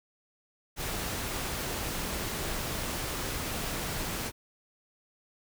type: noise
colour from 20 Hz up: pink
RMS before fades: -34 dBFS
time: 0.76-4.32 s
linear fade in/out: 50 ms
effects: none